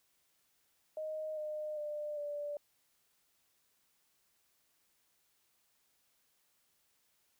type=tone with pitch steps; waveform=sine; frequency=622.3 / 609.5 / 597 / 584.7 Hz; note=D#5 / D#5 / D5 / D5; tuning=0 / -36 / +28 / -8 cents; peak=-37 dBFS; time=0.97-2.57 s; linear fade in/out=2 ms; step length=400 ms; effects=white hiss -75 dBFS RMS until 7.39 s